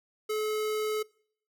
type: tone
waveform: square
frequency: 429.4 Hz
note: A4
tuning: 42 cents flat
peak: -29 dBFS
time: 0.29-1.03 s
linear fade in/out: 10 ms
effects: noise-tail reverb RT60 0.6 s tail -24 dB re dry